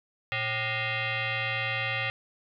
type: tone with frequency modulation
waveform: sine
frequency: 116.54 Hz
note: A#2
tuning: in tune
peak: -27 dBFS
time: 0.32-2.1 s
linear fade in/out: 0 ms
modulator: 659 Hz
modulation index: 4.5
effects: none